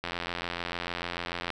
click train, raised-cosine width 0.3 ms, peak -16 dBFS, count 128, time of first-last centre 0.04-1.503 s, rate 86.8 Hz, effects none

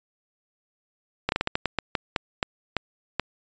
slowing click train, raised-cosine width 0.3 ms, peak -7 dBFS, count 13, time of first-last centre 1.29-3.197 s, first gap 31 ms, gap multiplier 1.27, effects resampled to 16000 Hz

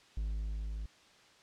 triangle tone with level ramp, 52.9 Hz, G#1, 33 cents sharp, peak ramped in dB -30 to -35 dBFS, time 0.17-0.86 s, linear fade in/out 5 ms, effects white hiss -61 dBFS RMS until 1.42 s + low-pass 5000 Hz 12 dB/octave

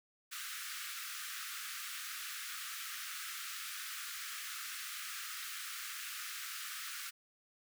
pink high-pass noise, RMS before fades -44 dBFS, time 0.31-7.11 s, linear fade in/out 20 ms, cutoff 1200 Hz, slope 96 dB/octave, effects none

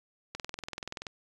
click train, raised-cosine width 0.2 ms, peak -20 dBFS, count 16, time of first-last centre 0.35-1.068 s, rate 20.9 Hz, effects resampled to 24000 Hz

